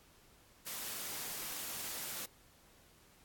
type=high-pass noise; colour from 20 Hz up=white; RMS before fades=-42 dBFS; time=0.66-2.26 s; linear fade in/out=10 ms; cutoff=100 Hz; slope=12 dB/octave; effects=pink hiss -64 dBFS RMS until 3.24 s + AAC 64 kbps